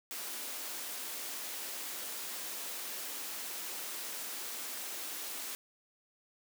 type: high-pass noise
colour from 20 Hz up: white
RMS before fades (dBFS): -41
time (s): 0.11-5.55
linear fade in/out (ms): 0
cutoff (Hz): 230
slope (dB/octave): 24
effects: none